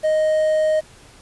triangle tone with quantisation, 622.3 Hz, D#5, in tune, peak -13 dBFS, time 0.03-0.81 s, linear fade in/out 20 ms, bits 7, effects pink hiss -47 dBFS RMS until 1.21 s + resampled to 24000 Hz

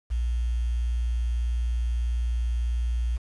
sine tone with quantisation, 59.2 Hz, A#1, 27 cents sharp, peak -23 dBFS, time 0.1-3.18 s, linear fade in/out 20 ms, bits 8, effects resampled to 24000 Hz

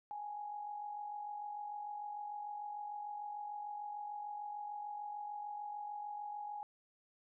sine tone with amplitude modulation, 830.6 Hz, G#5, in tune, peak -39 dBFS, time 0.11-6.63 s, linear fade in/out 0 ms, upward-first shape sine, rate 46.7 Hz, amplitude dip 50%, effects none

